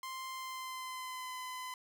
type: tone with pitch glide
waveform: sawtooth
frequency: 1046.5 to 1015.5 Hz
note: C6 to B5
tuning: 0 to +48 cents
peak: -37 dBFS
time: 0.03-1.74 s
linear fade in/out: 2 ms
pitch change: -52 cents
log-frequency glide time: 0.31-1.37 s
effects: none